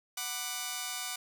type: chord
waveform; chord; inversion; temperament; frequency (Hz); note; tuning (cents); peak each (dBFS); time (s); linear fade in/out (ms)
5% pulse; B minor; second; just; 740.8 / 987.8 / 1185.3; F#5 / B5 / D6; +2 / 0 / +16; -27 / -32 / -27; 0.17-1.16; 5
effects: none